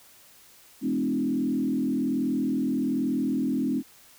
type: tone with frequency modulation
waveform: sine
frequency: 261.6 Hz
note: C4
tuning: in tune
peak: -23 dBFS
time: 0.81-3.83 s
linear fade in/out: 50 ms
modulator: 41.2 Hz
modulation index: 1.3
effects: white hiss -54 dBFS RMS until 4.18 s